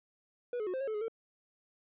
triangle tone with pitch steps, 487.1 / 426.1 / 365.8 / 523 / 545 / 435.3 / 419 / 452.3 Hz, B4 / G#4 / F#4 / C5 / C#5 / A4 / G#4 / A4, -24 / +44 / -20 / -1 / -29 / -19 / +15 / +48 cents, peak -31 dBFS, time 0.53-1.082 s, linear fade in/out 2 ms, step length 69 ms, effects resampled to 8000 Hz

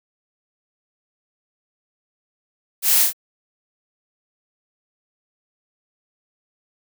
blue noise with echo, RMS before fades -18 dBFS, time 2.82-3.07 s, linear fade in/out 50 ms, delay 31 ms, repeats 2, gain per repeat -2 dB, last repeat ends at 3.132 s, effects none

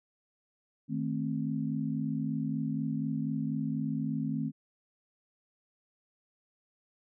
sine chord, A diminished, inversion second, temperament equal with one note detuned, 155.56 / 220 / 263.9 Hz, Eb3 / A3 / C4, 0 / 0 / +15 cents, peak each -34 dBFS, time 0.88-4.52 s, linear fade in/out 50 ms, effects none

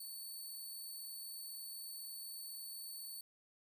5% pulse tone, 4478 Hz, C#8, 17 cents sharp, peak -39 dBFS, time 0-3.21 s, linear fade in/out 5 ms, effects none

